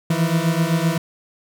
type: beating tone pair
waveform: 40% pulse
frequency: 161.1 / 168.9 Hz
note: E3 / E3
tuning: -39 / +42 cents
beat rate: 7.8 Hz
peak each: -19 dBFS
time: 0.1-0.98 s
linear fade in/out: 5 ms
effects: none